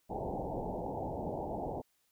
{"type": "low-pass noise", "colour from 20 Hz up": "white", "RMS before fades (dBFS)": -38, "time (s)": [0.09, 1.82], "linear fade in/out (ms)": 20, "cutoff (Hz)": 880, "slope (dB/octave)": 96, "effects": ["white hiss -75 dBFS RMS until 2.11 s"]}